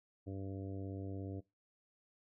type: harmonic tone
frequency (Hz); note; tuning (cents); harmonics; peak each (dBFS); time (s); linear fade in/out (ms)
97.1; G2; -16; 1 / 2 / 3 / 4 / 5 / 6 / 7; -43 / -52 / -45 / -52 / -53 / -57 / -59; 0.26-1.41; 20
effects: noise-tail reverb RT60 0.2 s tail -19 dB re dry